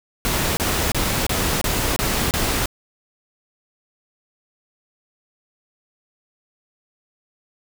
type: noise bursts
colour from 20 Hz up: pink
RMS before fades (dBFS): -21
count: 7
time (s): 0.25-2.658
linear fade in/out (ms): 0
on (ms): 320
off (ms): 28
effects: none